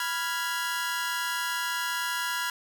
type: chord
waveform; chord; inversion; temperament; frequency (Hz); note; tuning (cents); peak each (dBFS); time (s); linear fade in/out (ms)
sawtooth; F diminished; second; equal; 987.8 / 1396.9 / 1661.2; Cb6 / F6 / Ab6; 0 / 0 / 0; -29; 0-2.5; 2
effects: none